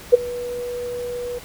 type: tone with ADSR envelope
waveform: sine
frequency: 487.3 Hz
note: B4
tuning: 23 cents flat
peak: -3 dBFS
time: 0.12-1.39 s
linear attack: 21 ms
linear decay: 16 ms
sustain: -22 dB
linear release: 13 ms
effects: pink hiss -40 dBFS RMS until 1.44 s